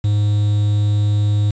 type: tone with quantisation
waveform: triangle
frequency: 103.83 Hz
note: G#2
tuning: in tune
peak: -11 dBFS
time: 0.04-1.51 s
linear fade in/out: 5 ms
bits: 6
effects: resampled to 16000 Hz